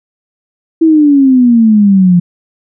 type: exponential sweep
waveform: sine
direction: down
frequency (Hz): 329.6 to 172.6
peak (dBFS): -3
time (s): 0.81-2.2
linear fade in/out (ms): 10
effects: none